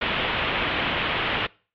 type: low-pass noise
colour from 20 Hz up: white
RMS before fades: -25 dBFS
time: 0.01-1.47 s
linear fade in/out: 10 ms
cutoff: 3300 Hz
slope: 48 dB/octave
effects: noise-tail reverb RT60 0.4 s tail -24 dB re dry + MP3 64 kbps